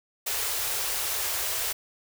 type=band-stop noise; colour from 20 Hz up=white; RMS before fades=-29 dBFS; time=0.26-1.73 s; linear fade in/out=10 ms; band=120 to 360 Hz; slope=48 dB/octave; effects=none